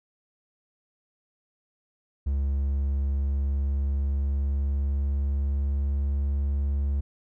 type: tone with pitch glide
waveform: triangle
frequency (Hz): 69.3 to 70.27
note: C#2 to C#2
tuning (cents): 0 to +24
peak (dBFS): -21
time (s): 2.26-7.01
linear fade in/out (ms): 10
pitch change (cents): +24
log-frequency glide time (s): 3.15-6.64
effects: none